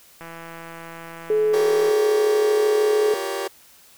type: click train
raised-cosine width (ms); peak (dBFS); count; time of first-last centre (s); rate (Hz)
0.5; -23; 281; 0.21-1.897; 166
type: tone with pitch glide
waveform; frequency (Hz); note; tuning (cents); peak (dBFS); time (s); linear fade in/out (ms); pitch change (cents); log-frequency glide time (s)
sine; 428.7 to 425.2; A4 to G#4; -45 to +41; -16; 1.3-3.14; 2; -14; 1.43-2.06
type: chord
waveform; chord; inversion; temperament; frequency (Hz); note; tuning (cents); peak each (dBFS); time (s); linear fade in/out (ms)
sawtooth; G half-diminished seventh; third; just; 352.8 / 392 / 470.4 / 564.5; F4 / G4 / Bb4 / Db5; +18 / 0 / +16 / +31; -30 / -24 / -27 / -27; 1.53-3.48; 10
effects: white hiss -51 dBFS RMS until 3.97 s